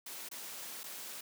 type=noise with dropouts; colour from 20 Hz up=white; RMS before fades=-45 dBFS; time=0.06-1.21 s; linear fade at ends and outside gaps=5 ms; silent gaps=0.288-0.313 / 0.834-0.839 s; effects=high-pass 200 Hz 12 dB/octave